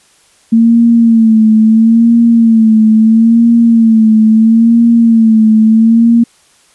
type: tone with vibrato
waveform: sine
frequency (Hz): 225.6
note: A3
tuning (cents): +44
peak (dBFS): -3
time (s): 0.52-6.24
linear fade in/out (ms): 10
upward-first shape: sine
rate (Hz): 0.75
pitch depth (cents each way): 59
effects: white hiss -48 dBFS RMS until 6.74 s + resampled to 24000 Hz